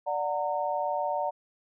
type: chord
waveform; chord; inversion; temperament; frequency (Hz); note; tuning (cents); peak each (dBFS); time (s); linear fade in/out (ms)
sine; D augmented; none; just; 587.3 / 734.2 / 917.7; D5 / F#5 / A#5; 0 / -14 / -27; -31; 0.06-1.31; 20
effects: none